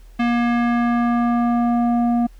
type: tone with low-pass filter sweep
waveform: square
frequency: 237.9 Hz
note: A#3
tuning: 35 cents sharp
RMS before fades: -18 dBFS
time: 0.19-2.27 s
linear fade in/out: 10 ms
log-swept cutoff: 2500 to 610 Hz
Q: 1.5
effects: added 40 Hz sine -40 dBFS peak until 2.39 s + pink hiss -57 dBFS RMS until 2.39 s